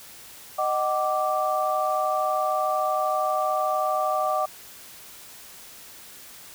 sine tone cluster, 619 / 752 / 1172 Hz, D#5 / F#5 / D6, -9 / +28 / -4 cents, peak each -26 dBFS, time 0.58-4.46 s, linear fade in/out 10 ms, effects white hiss -45 dBFS RMS until 6.54 s

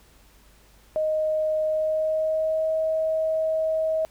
sine tone with pitch glide, 622.3 to 636.1 Hz, D#5 to D#5, 0 to +38 cents, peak -21 dBFS, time 0.96-4.05 s, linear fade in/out 0 ms, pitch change +38 cents, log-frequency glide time 1.64-2.72 s, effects added 50 Hz sine -55 dBFS peak until 4.1 s + pink hiss -57 dBFS RMS until 4.1 s

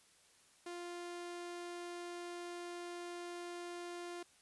sawtooth tone, 349.2 Hz, F4, in tune, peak -40 dBFS, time 0.66-4.23 s, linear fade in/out 5 ms, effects white hiss -67 dBFS RMS until 4.41 s + resampled to 24000 Hz

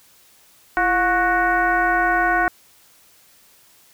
sine tone with frequency modulation, 1100 Hz, C#6, 14 cents flat, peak -15 dBFS, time 0.77-2.48 s, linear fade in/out 0 ms, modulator 381 Hz, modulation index 1.8, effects white hiss -53 dBFS RMS until 3.93 s

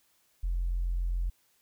sine tone, 43.65 Hz, F1, in tune, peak -26 dBFS, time 0.43-1.3 s, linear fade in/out 10 ms, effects tanh soft clip ceiling -23 dBFS + white hiss -69 dBFS RMS until 1.61 s

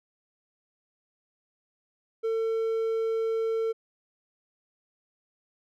triangle tone, 450 Hz, A4, 39 cents sharp, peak -23 dBFS, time 2.23-3.73 s, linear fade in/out 20 ms, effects none

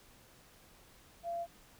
sine tone, 684 Hz, F5, 36 cents flat, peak -35 dBFS, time 1.23-1.47 s, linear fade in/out 50 ms, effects pink hiss -61 dBFS RMS until 1.79 s

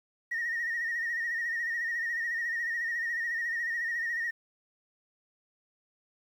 sine tone with vibrato, 1864.7 Hz, A#6, in tune, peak -28 dBFS, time 0.31-4.31 s, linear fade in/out 10 ms, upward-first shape sine, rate 14 Hz, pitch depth 57 cents each way, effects tanh soft clip ceiling -26 dBFS + 10-bit

